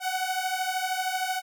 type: beating tone pair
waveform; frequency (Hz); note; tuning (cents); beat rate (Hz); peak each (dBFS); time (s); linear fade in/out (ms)
sawtooth; 740 / 753; F#5 / F#5; 0 / +30; 13; -26; 0-1.42; 50
effects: none